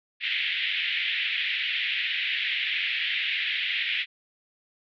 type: band-pass noise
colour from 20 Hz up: pink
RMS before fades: -28 dBFS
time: 0.2-4.06 s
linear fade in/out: 50 ms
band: 1900 to 3500 Hz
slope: 48 dB/octave
effects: none